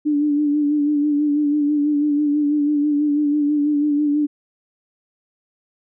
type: tone with vibrato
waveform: sine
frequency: 294.1 Hz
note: D4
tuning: 3 cents sharp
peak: -15 dBFS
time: 0.05-4.27 s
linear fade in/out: 20 ms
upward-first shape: sine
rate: 6.1 Hz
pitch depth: 38 cents each way
effects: none